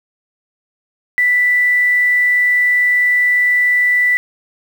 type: tone with quantisation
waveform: sine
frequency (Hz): 1975.5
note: B6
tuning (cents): 0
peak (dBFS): -10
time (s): 1.18-4.17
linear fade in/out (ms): 0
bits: 6
effects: none